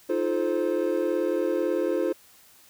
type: chord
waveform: triangle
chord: F dominant seventh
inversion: third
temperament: equal with one note detuned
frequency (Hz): 311.1 / 349.2 / 432.9 / 523.3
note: Eb4 / F4 / A4 / C5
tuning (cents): 0 / 0 / -28 / 0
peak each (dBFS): -28 / -25 / -28 / -26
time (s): 0.09-2.13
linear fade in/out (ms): 10
effects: white hiss -55 dBFS RMS until 2.69 s